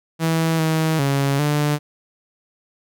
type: tone with pitch steps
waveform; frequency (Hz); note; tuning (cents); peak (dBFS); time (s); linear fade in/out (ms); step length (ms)
sawtooth; 162.8 / 159.3 / 139 / 147.9; E3 / D#3 / C#3 / D3; -21 / +41 / +5 / +13; -13; 0.19-1.79; 50; 400
effects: none